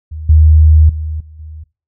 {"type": "tone with level steps", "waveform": "sine", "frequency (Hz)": 77.78, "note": "D#2", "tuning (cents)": 0, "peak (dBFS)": [-22, -3, -17, -33, -27], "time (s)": [0.11, 1.64], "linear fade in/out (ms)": 10, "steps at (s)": [0.29, 0.89, 1.2, 1.39], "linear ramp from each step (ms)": 5, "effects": ["noise-tail reverb RT60 0.3 s tail -21 dB re dry"]}